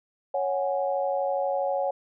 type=chord; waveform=sine; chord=C# suspended fourth; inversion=none; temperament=just; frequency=554.4 / 739.2 / 831.5 Hz; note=C#5 / F#5 / G#5; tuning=0 / -2 / +2 cents; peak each=-26 / -29 / -32 dBFS; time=0.34-1.91 s; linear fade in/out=5 ms; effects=none